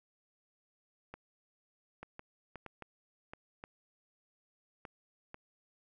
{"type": "clicks", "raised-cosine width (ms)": 0.5, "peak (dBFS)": -30, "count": 10, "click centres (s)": [1.14, 2.03, 2.194, 2.557, 2.663, 2.823, 3.335, 3.639, 4.852, 5.344], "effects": []}